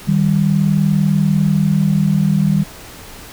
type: tone pair together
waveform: sine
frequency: 155.43 / 195.7 Hz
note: D#3 / G3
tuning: -1 / -3 cents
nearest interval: major third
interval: 398 cents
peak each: -14 dBFS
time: 0.07-2.64 s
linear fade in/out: 20 ms
effects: pink hiss -36 dBFS RMS until 3.32 s